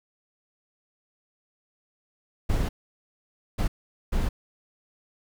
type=noise bursts at uneven times; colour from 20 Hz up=brown; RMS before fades=-24 dBFS; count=3; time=2.49-2.69 / 3.58-3.68 / 4.12-4.29 s; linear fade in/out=10 ms; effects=none